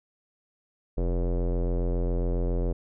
square tone with low-pass filter, 43.65 Hz, F1, in tune, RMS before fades -26 dBFS, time 0.97-2.73 s, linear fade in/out 10 ms, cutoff 490 Hz, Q 2.8, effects none

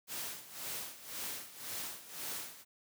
white noise with tremolo, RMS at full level -40 dBFS, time 0.07-2.65 s, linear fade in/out 50 ms, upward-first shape sine, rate 1.9 Hz, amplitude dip 80%, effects high-pass 100 Hz 12 dB/octave

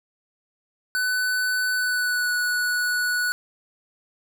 square tone with pitch glide, 1500 to 1472.5 Hz, F#6 to F#6, +23 to -9 cents, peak -22 dBFS, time 0.95-3.32 s, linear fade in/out 0 ms, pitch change -32 cents, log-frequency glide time 1.76-2.33 s, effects none

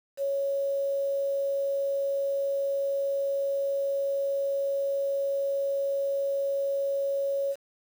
sine tone with quantisation, 554.4 Hz, C#5, in tune, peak -25 dBFS, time 0.17-7.56 s, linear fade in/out 50 ms, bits 8, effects none

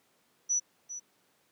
sine tone with echo, 5920 Hz, F#8, in tune, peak -25 dBFS, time 0.49-0.6 s, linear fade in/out 20 ms, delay 400 ms, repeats 1, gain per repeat -12 dB, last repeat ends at 1 s, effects pink hiss -69 dBFS RMS until 1.51 s + high-pass 200 Hz 12 dB/octave

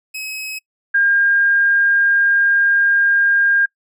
sawtooth / sine tone pair in turn, 2556 / 1610.2 Hz, D#7 / G6, +46 / +46 cents, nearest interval minor sixth, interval 800 cents, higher first, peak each -22 / -11 dBFS, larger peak second, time 0.14-0.59 / 0.94-3.66 s, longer second, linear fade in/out 10 ms, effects noise-tail reverb RT60 0.1 s tail -25 dB re dry

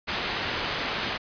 white low-pass noise, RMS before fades -30 dBFS, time 0.07-1.18 s, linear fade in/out 20 ms, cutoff 3300 Hz, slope 12 dB/octave, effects resampled to 11025 Hz

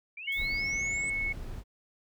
sine linear sweep, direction up, 2287 to 8180 Hz, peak -39 dBFS, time 0.17-1.1 s, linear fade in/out 5 ms
sine tone, 2200 Hz, C#7, 14 cents flat, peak -29 dBFS, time 0.27-1.33 s, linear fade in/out 10 ms
violet noise with exponential decay, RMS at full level -49 dBFS, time 0.32-1.01 s, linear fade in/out 1 ms, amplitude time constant 150 ms
brown noise, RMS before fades -40 dBFS, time 0.35-1.64 s, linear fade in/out 50 ms
effects none

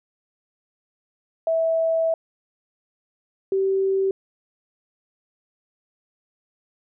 sine tone pair in turn, 653 / 386.2 Hz, E5 / G4, -17 / -26 cents, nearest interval major sixth, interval 909 cents, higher first, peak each -18 dBFS, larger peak neither, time 1.47-2.14 / 3.52-4.11 s, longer first, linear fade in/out 2 ms, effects none

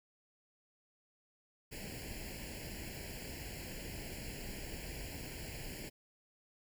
pink noise with comb filter, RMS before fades -45 dBFS, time 1.71-5.9 s, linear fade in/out 20 ms, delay 0.41 ms, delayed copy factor +0.95, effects none

